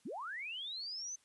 sine linear sweep, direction up, 160 to 6272 Hz, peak -40 dBFS, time 0.05-1.16 s, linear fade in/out 10 ms, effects white hiss -71 dBFS RMS until 1.24 s + resampled to 24000 Hz

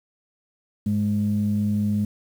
sine tone pair together, 102.6 / 207.9 Hz, G#2 / G#3, -21 / +2 cents, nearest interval octave, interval 1223 cents, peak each -24 / -20 dBFS, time 0.86-2.05 s, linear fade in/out 5 ms, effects tanh soft clip ceiling -14 dBFS + 8-bit

